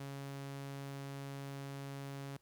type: tone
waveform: sawtooth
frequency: 138.59 Hz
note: C#3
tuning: in tune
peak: -39 dBFS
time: 0-2.37 s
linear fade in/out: 5 ms
effects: pink hiss -75 dBFS RMS until 2.41 s